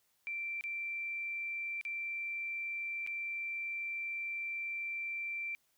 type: tone with dropouts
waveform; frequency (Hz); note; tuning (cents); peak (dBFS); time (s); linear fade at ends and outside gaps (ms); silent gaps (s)
sine; 2349; D7; 0; -36; 0.27-5.55; 0; 0.61-0.639 / 1.812-1.851 / 3.065-3.073
effects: white hiss -75 dBFS RMS until 5.77 s